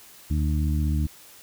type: harmonic tone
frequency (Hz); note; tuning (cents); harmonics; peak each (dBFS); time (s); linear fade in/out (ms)
75.6; D#2; -49; 1 / 2 / 3 / 4; -22 / -28 / -32 / -34; 0.3-1.07; 10
effects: white hiss -49 dBFS RMS until 1.42 s